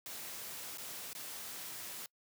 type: noise with dropouts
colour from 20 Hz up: white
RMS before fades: -45 dBFS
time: 0.06-2.06 s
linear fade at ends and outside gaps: 1 ms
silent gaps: 0.774-0.782 / 1.131-1.15 s
effects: noise-tail reverb RT60 0.1 s tail -25 dB re dry + high-pass 100 Hz 12 dB/octave